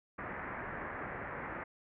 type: low-pass noise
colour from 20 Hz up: white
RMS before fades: -42 dBFS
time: 0.18-1.64 s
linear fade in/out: 10 ms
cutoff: 2000 Hz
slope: 48 dB/octave
effects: none